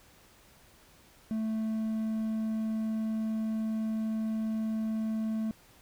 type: tone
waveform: triangle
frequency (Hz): 220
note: A3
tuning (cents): 0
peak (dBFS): -27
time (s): 1.31-5.51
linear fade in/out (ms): 0
effects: pink hiss -59 dBFS RMS until 5.81 s